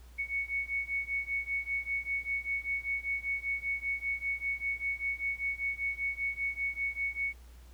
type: beating tone pair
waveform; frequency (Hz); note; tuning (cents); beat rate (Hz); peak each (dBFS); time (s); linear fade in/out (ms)
sine; 2217 / 2222.1; C#7 / C#7; 0 / +4; 5.1; -35 / -34; 0.18-7.34; 20
effects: added 60 Hz sine -50 dBFS peak until 7.73 s + pink hiss -62 dBFS RMS until 7.73 s